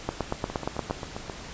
two click trains, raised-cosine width 1 ms, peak -12 / -19 dBFS, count 8 / 7, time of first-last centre 0.09-0.91 / 0.5-1.298 s, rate 8.54 / 7.52 Hz, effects pink hiss -41 dBFS RMS until 1.53 s + resampled to 16000 Hz

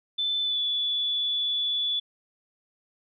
sine tone with pitch glide, 3520 to 3444 Hz, A7 to A7, 0 to -38 cents, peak -24 dBFS, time 0.18-2 s, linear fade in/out 10 ms, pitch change -38 cents, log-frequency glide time 0.42-0.61 s, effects none

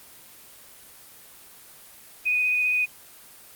sine tone with vibrato, 2489 Hz, D#7, in tune, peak -20 dBFS, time 2.25-2.86 s, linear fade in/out 20 ms, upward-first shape triangle, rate 15 Hz, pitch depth 18 cents each way, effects white hiss -48 dBFS RMS until 3.55 s + Opus 24 kbps

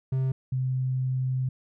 triangle / sine tone pair in turn, 131.6 / 129.41 Hz, C3 / C3, +10 / -19 cents, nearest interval unison, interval 29 cents, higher first, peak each -21 / -24 dBFS, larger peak first, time 0.12-0.32 / 0.52-1.49 s, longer second, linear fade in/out 5 ms, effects none

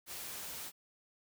white noise, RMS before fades -44 dBFS, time 0.06-0.72 s, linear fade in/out 50 ms, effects none

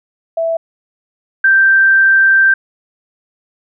sine tone pair in turn, 659.3 / 1568.1 Hz, E5 / G6, 0 / 0 cents, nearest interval octave + minor third, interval 1500 cents, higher second, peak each -13 / -6 dBFS, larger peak second, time 0.37-0.57 / 1.44-2.54 s, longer second, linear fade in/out 5 ms, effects none

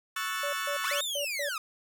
30% pulse chord, F# minor seventh, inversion second, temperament equal, 1108.7 / 1318.5 / 1480 / 1760 Hz, C#6 / E6 / F#6 / A6, 0 / 0 / 0 / 0 cents, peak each -34 dBFS, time 0.16-1.01 s, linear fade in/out 5 ms
sine tone bursts, 574 Hz, D5, 40 cents flat, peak -32 dBFS, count 5, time 0.43-1.49 s, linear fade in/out 5 ms, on 100 ms, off 140 ms
sawtooth linear two-way sweep, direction up then down, 932.3 to 3729 to 1209 Hz, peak -28 dBFS, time 0.84-1.58 s, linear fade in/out 2 ms, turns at 1.02 s
effects none

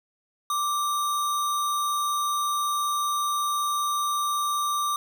sine tone with sample-and-hold, 1174.7 Hz, D6, in tune, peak -23 dBFS, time 0.5-4.96 s, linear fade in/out 2 ms, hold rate 4900 Hz, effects none

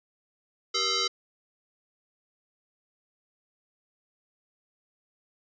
sine tone with frequency modulation, 386 Hz, G4, 27 cents flat, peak -24 dBFS, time 0.74-1.08 s, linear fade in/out 10 ms, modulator 862 Hz, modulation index 6.3, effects resampled to 16000 Hz

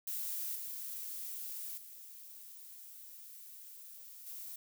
violet noise with level steps, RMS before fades -39 / -43 / -52 / -46 dBFS, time 0.07-4.56 s, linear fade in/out 5 ms, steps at 0.55 / 1.77 / 4.26 s, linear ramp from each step 10 ms, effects none

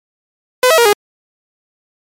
sawtooth tone with pitch steps, 505 / 646 / 471.3 / 412.4 Hz, B4 / E5 / A#4 / G#4, +39 / -35 / +19 / -12 cents, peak -3 dBFS, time 0.63-0.93 s, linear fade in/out 2 ms, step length 75 ms, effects MP3 64 kbps

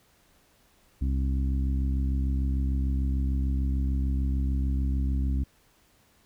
harmonic tone, 66.7 Hz, C2, 34 cents sharp, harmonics 1 / 2 / 3 / 4 / 5, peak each -24 / -35 / -37 / -36 / -48 dBFS, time 1.01-5.44 s, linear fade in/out 10 ms, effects pink hiss -63 dBFS RMS until 6.25 s

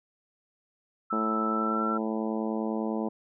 sine tone with pitch glide, 1318.5 to 1345.4 Hz, E6 to E6, 0 to +35 cents, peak -28 dBFS, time 1.1-1.98 s, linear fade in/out 10 ms, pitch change +35 cents, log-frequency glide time 1.48-1.82 s
harmonic tone, 110 Hz, A2, in tune, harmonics 2 / 3 / 4 / 5 / 6 / 7 / 8 / 9, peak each -30 / -34 / -36 / -38 / -40 / -41 / -42 / -43 dBFS, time 1.12-3.09 s, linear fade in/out 10 ms
effects none

